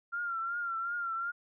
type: tone with vibrato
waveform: sine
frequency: 1380 Hz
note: F6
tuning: 21 cents flat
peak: -32 dBFS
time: 0.12-1.32 s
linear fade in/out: 20 ms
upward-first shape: triangle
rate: 2.7 Hz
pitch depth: 66 cents each way
effects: none